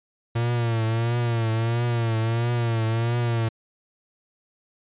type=tone with vibrato; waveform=45% pulse; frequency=115.8 Hz; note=A#2; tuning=11 cents flat; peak=-21 dBFS; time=0.35-3.49 s; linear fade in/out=10 ms; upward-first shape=triangle; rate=1.5 Hz; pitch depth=77 cents each way; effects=resampled to 8000 Hz